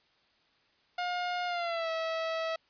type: tone with pitch glide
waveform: sawtooth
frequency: 713 to 650.1 Hz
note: F5 to E5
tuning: +36 to -24 cents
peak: -27 dBFS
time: 0.98-2.56 s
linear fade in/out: 5 ms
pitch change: -160 cents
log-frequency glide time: 1.46-1.9 s
effects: white hiss -68 dBFS RMS until 2.69 s + resampled to 11025 Hz